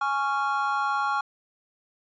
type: chord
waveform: triangle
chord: Db major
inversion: second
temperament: just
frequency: 831.5 / 1108.7 / 1385.9 Hz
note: Ab5 / Db6 / F6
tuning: +2 / 0 / -14 cents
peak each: -26 dBFS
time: 0.01-1.21 s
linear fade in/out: 5 ms
effects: resampled to 16000 Hz